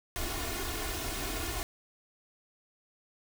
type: noise with comb filter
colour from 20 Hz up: pink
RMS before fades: -35 dBFS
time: 0.16-1.63 s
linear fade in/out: 0 ms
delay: 2.8 ms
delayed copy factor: +0.8
effects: none